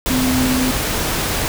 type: tone in noise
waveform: sine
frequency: 255.9 Hz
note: C4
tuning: 38 cents flat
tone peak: -16 dBFS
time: 0.1-0.71 s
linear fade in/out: 0 ms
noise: pink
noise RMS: -20 dBFS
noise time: 0.06-1.48 s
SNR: +1 dB
effects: none

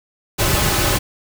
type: noise with comb filter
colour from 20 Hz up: pink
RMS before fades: -17 dBFS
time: 0.38-0.99 s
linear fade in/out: 20 ms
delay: 4.3 ms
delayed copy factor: -0.5
effects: none

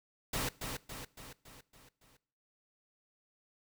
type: noise with echo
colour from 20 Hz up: pink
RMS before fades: -35 dBFS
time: 0.33-0.49 s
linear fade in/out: 5 ms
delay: 280 ms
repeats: 6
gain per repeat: -5 dB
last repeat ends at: 2.17 s
effects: noise-tail reverb RT60 0.6 s tail -21 dB re dry

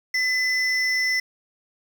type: tone pair together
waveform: triangle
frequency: 2013 / 5374 Hz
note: B6 / E8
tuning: +33 / +33 cents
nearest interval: octave + perfect fourth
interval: 1700 cents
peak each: -19 / -26 dBFS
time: 0.14-1.2 s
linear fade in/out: 5 ms
effects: 7-bit

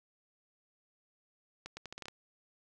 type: accelerating click train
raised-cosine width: 0.2 ms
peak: -26 dBFS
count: 8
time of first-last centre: 1.66-2.083 s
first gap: 110 ms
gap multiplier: 0.79
effects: none

